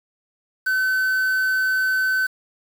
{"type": "tone with quantisation", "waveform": "triangle", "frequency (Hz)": 1523, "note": "F#6", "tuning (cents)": 50, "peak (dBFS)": -16, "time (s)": [0.66, 2.27], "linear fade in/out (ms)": 10, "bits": 6, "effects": []}